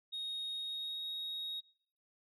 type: tone with pitch glide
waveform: sine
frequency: 3735 to 3765 Hz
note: A#7 to A#7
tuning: +3 to +16 cents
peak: -36 dBFS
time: 0.12-1.61 s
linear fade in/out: 20 ms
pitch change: +13 cents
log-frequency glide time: 0.52-1.06 s
effects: noise-tail reverb RT60 0.6 s tail -23 dB re dry + tanh soft clip ceiling -36 dBFS